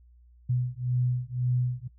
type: beating tone pair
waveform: sine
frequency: 123.6 / 125.5 Hz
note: B2 / B2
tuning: +2 / +28 cents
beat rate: 1.9 Hz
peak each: -28 dBFS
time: 0.49-1.88 s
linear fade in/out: 10 ms
effects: noise-tail reverb RT60 0.1 s tail -20 dB re dry + added 60 Hz sine -53 dBFS peak until 1.98 s